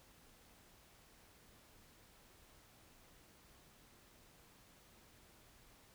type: silence
effects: pink hiss -65 dBFS RMS until 5.94 s